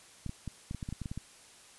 clicks, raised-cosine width 5 ms, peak -25 dBFS, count 12, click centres 0.263 / 0.294 / 0.477 / 0.711 / 0.747 / 0.828 / 0.889 / 0.926 / 1.017 / 1.058 / 1.115 / 1.176 s, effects white hiss -56 dBFS RMS until 1.78 s + resampled to 24000 Hz

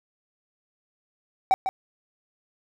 triangle tone with echo, 764 Hz, G5, 45 cents flat, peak -13 dBFS, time 1.51-1.54 s, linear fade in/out 0 ms, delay 150 ms, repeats 1, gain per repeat -8 dB, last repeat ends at 1.69 s, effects none

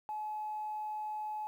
sine tone, 853 Hz, G#5, 46 cents sharp, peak -35 dBFS, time 0.09-1.47 s, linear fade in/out 0 ms, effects tanh soft clip ceiling -31 dBFS + 11-bit

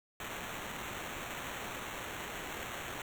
white noise with sample-and-hold, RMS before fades -42 dBFS, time 0.2-3.02 s, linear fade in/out 2 ms, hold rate 4900 Hz, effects none

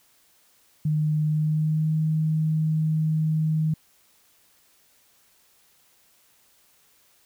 sine tone with pitch glide, 153 to 156.76 Hz, D#3 to D#3, -29 to +13 cents, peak -20 dBFS, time 0.85-3.74 s, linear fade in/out 5 ms, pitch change +42 cents, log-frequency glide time 1.25-1.94 s, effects white hiss -61 dBFS RMS until 7.25 s

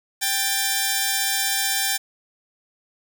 5% pulse tone pair together, 788 / 1769 Hz, G5 / A6, +9 / +9 cents, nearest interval octave + major second, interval 1400 cents, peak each -12 dBFS, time 0.21-1.98 s, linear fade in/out 20 ms, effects none

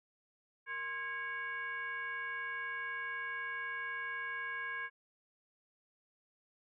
sine tone with frequency modulation, 1644 Hz, G#6, 18 cents flat, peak -37 dBFS, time 0.66-4.9 s, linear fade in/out 50 ms, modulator 588 Hz, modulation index 0.91, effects none

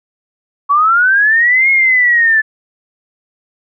sine linear two-way sweep, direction up then down, 1114 to 2170 to 1735 Hz, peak -7 dBFS, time 0.69-2.42 s, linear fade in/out 20 ms, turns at 1.7 s, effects none

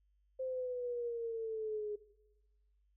sine exponential sweep, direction down, 523.3 to 415.3 Hz, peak -36 dBFS, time 0.39-1.96 s, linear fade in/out 10 ms, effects noise-tail reverb RT60 1.0 s tail -18 dB re dry + added 50 Hz sine -70 dBFS peak until 2.96 s

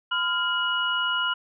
sine tone cluster, 1010 / 1398 / 2911 Hz, B5 / F6 / F#7, +39 / +1 / -29 cents, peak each -30 / -25 / -27 dBFS, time 0.11-1.34 s, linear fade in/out 10 ms, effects none

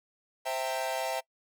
45% pulse chord, C dominant seventh, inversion none, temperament equal with one note detuned, 523.3 / 659.3 / 784 / 914.2 Hz, C5 / E5 / G5 / Bb5, 0 / 0 / 0 / -34 cents, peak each -37 / -34 / -36 / -37 dBFS, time 0.45-1.21 s, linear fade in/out 20 ms, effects noise-tail reverb RT60 0.1 s tail -23 dB re dry

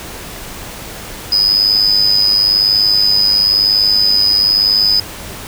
triangle tone with amplitude modulation, 5000 Hz, D#8, 8 cents sharp, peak -3 dBFS, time 1.32-5 s, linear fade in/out 5 ms, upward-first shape sine, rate 101 Hz, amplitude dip 80%, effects tanh soft clip ceiling -3 dBFS + pink hiss -29 dBFS RMS until 5.47 s

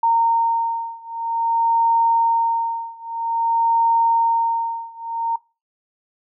sine beating tone pair, 920 / 920.51 Hz, A#5 / A#5, -23 / -22 cents, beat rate 0.51 Hz, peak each -19 / -20 dBFS, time 0.03-5.36 s, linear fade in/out 5 ms, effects noise-tail reverb RT60 0.3 s tail -22 dB re dry

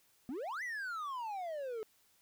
triangle exponential two-way sweep, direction up then down, 230.9 to 2041 to 423.1 Hz, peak -36 dBFS, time 0.29-1.83 s, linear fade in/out 0 ms, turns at 0.63 s, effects white hiss -70 dBFS RMS until 2.21 s

